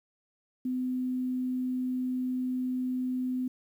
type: tone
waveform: sine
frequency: 254.1 Hz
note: B3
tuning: 49 cents sharp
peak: -28 dBFS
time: 0.65-3.48 s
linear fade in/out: 5 ms
effects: 10-bit